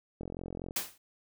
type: click train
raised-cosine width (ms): 2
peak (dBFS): -26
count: 23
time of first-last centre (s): 0.21-0.709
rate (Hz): 44.1
type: noise with exponential decay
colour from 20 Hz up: white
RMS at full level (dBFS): -28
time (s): 0.76-0.98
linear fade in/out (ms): 5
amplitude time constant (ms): 47
effects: none